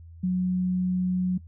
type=tone; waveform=sine; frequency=182.8 Hz; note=F#3; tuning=21 cents flat; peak=-22 dBFS; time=0.23-1.38 s; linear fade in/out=10 ms; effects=noise-tail reverb RT60 0.1 s tail -23 dB re dry + added 83 Hz sine -43 dBFS peak until 1.47 s